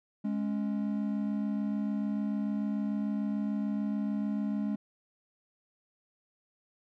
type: tone pair together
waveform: triangle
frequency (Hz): 208.9 / 275.7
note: G#3 / C#4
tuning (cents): +10 / -9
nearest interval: perfect fourth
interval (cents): 481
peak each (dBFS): -28 / -34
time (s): 0.24-4.76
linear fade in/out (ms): 10
effects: none